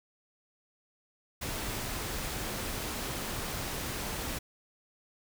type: noise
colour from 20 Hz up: pink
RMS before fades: -36 dBFS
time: 1.41-4.39 s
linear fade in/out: 10 ms
effects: none